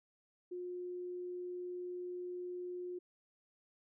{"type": "tone", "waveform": "sine", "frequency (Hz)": 358.1, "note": "F4", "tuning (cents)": 43, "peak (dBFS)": -40, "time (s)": [0.51, 2.99], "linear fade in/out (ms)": 10, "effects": []}